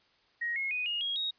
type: tone with pitch steps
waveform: sine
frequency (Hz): 1885 / 2165 / 2487 / 2857 / 3282 / 3770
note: A#6 / C#7 / D#7 / F7 / G#7 / A#7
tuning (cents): +19 / -41 / -1 / +39 / -21 / +19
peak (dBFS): -30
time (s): 0.41-1.31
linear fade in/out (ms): 10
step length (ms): 150
effects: white hiss -67 dBFS RMS until 1.38 s + resampled to 11025 Hz